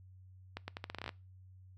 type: accelerating click train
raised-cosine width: 0.3 ms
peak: -24 dBFS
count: 12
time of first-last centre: 0.57-1.092 s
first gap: 110 ms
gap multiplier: 0.81
effects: noise-tail reverb RT60 0.3 s tail -23 dB re dry + added 93 Hz sine -54 dBFS peak until 1.77 s